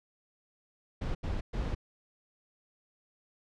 brown noise bursts at uneven times, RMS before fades -33 dBFS, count 3, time 1.01-1.15 / 1.23-1.41 / 1.53-1.75 s, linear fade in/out 10 ms, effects low-pass 5000 Hz 12 dB/octave

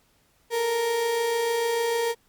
35% pulse tone pair together, 439.5 / 466.2 Hz, A4 / A#4, -2 / 0 cents, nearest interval minor second, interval 102 cents, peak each -33 / -21 dBFS, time 0.5-2.15 s, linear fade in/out 50 ms, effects pink hiss -64 dBFS RMS until 2.28 s + MP3 96 kbps

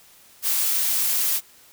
blue noise, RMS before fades -22 dBFS, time 0.42-1.41 s, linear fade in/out 50 ms, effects white hiss -52 dBFS RMS until 1.72 s

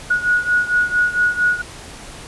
sine beating tone pair, 1455 / 1459.4 Hz, F#6 / F#6, -29 / -24 cents, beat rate 4.4 Hz, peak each -16 / -19 dBFS, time 0.1-1.62 s, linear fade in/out 10 ms, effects pink hiss -36 dBFS RMS until 2.27 s + resampled to 24000 Hz

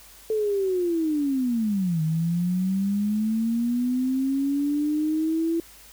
sine linear two-way sweep, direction down then up, 441.4 to 155.56 to 335 Hz, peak -21 dBFS, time 0.3-5.6 s, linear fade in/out 2 ms, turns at 2.02 s, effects added 50 Hz sine -56 dBFS peak until 5.92 s + white hiss -49 dBFS RMS until 5.92 s

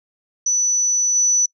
sine tone with level steps, 5960 Hz, F#8, 12 cents sharp, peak -15 / -13 dBFS, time 0.46-1.46 s, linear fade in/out 5 ms, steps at 1.15 s, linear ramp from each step 10 ms, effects noise-tail reverb RT60 0.1 s tail -23 dB re dry

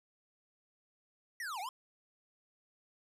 square linear two-way sweep, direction down then up, 1975.5 to 700 to 1086 Hz, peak -39 dBFS, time 1.4-1.69 s, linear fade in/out 2 ms, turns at 1.6 s, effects resampled to 32000 Hz

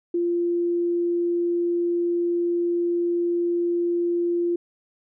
sine tone, 345.9 Hz, F4, 17 cents flat, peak -20 dBFS, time 0.14-4.56 s, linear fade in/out 5 ms, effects none

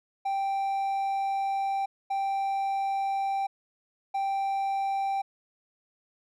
triangle tone bursts at uneven times, 784 Hz, G5, in tune, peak -24 dBFS, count 3, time 0.25-1.86 / 2.1-3.47 / 4.14-5.22 s, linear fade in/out 10 ms, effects none

